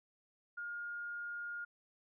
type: tone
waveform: sine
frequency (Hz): 1420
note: F6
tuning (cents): +28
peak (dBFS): -40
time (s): 0.57-1.65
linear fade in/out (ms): 10
effects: none